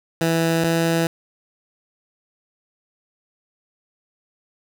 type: tone pair in turn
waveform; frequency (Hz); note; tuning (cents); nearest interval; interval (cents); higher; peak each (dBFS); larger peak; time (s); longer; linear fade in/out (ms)
15% pulse; 164.81 / 165.7; E3 / E3; 0 / +9; unison; 9; second; -11 / -11; neither; 0.21-0.64 / 0.64-1.07; neither; 2
effects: none